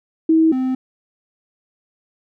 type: tone pair in turn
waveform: sine / triangle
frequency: 321.4 / 258.7 Hz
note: E4 / C4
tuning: -44 / -19 cents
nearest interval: major third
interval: 375 cents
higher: first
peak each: -10 / -15 dBFS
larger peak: first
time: 0.29-0.52 / 0.52-0.75 s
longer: neither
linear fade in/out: 5 ms
effects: none